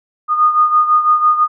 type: beating tone pair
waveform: sine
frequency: 1227 / 1233 Hz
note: D#6 / D#6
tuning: -25 / -16 cents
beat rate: 6 Hz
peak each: -10 / -16 dBFS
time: 0.28-1.48 s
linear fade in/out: 50 ms
effects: none